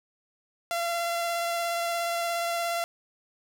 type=tone with vibrato; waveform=sawtooth; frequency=683 Hz; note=F5; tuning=39 cents flat; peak=-23 dBFS; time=0.71-2.84 s; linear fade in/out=0 ms; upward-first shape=square; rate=17 Hz; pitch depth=9 cents each way; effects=none